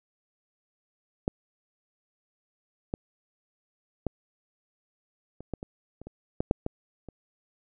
clicks, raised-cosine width 2 ms, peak -12 / -16 / -14 / -28 / -18 / -24 / -29 / -28 / -13 / -7 / -16 / -28 dBFS, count 12, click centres 1.279 / 2.939 / 4.067 / 5.406 / 5.537 / 5.629 / 6.016 / 6.07 / 6.405 / 6.511 / 6.664 / 7.087 s, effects none

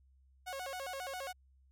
sawtooth tone with vibrato, 633 Hz, D#5, 30 cents sharp, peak -36 dBFS, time 0.46-1.33 s, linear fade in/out 20 ms, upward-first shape square, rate 7.4 Hz, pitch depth 260 cents each way, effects added 66 Hz sine -63 dBFS peak until 1.71 s

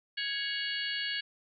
harmonic tone with a mistuned harmonic, 554.4 Hz, C#5, in tune, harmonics 3 / 4 / 5 / 6 / 7 / 8, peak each -36 / -41 / -36 / -42 / -47 / -39 dBFS, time 0.17-1.21 s, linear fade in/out 10 ms, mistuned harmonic 5, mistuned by +61 cents, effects none

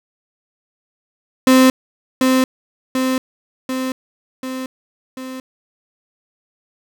35% pulse tone with echo, 259.4 Hz, C4, 15 cents flat, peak -6 dBFS, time 1.47-1.7 s, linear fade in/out 2 ms, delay 740 ms, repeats 5, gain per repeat -4 dB, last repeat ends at 5.4 s, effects none

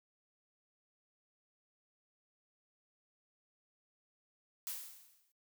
blue noise with exponential decay, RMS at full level -39 dBFS, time 4.67-5.32 s, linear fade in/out 1 ms, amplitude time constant 140 ms, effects noise-tail reverb RT60 0.1 s tail -20 dB re dry

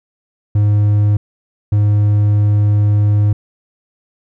triangle tone bursts at uneven times, 103.83 Hz, G#2, in tune, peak -7 dBFS, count 2, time 0.55-1.17 / 1.72-3.33 s, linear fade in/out 5 ms, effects none

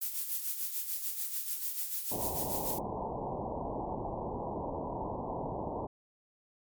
violet noise with tremolo, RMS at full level -33 dBFS, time 0.01-2.79 s, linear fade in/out 10 ms, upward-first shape sine, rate 6.8 Hz, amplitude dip 55%
white low-pass noise, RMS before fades -37 dBFS, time 2.11-5.87 s, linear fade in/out 10 ms, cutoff 990 Hz, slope 96 dB/octave
effects MP3 96 kbps

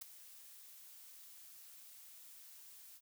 blue noise with ADSR envelope, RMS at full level -43 dBFS, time 0.01-3.01 s, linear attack 10 ms, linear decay 7 ms, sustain -14 dB, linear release 51 ms, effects none

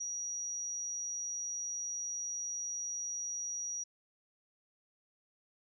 sine tone, 5770 Hz, F#8, 44 cents flat, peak -36 dBFS, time 0-3.84 s, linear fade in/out 10 ms, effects none

